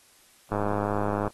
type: click train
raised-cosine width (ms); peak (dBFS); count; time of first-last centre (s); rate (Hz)
1; -14; 79; 0.52-1.277; 103
effects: white hiss -58 dBFS RMS until 1.33 s + AAC 32 kbps